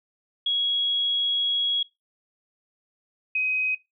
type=tone pair in turn; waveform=sine; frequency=3322 / 2521 Hz; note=G#7 / D#7; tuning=0 / +22 cents; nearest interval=perfect fourth; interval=478 cents; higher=first; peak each=-21 dBFS; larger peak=neither; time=0.46-1.83 / 3.35-3.75 s; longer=first; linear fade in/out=5 ms; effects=noise-tail reverb RT60 0.2 s tail -21 dB re dry